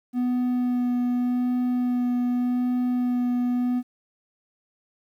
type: tone with vibrato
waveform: triangle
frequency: 246.9 Hz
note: B3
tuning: in tune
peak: -19 dBFS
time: 0.13-3.83 s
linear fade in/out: 50 ms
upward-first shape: sine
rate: 0.85 Hz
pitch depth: 11 cents each way
effects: 10-bit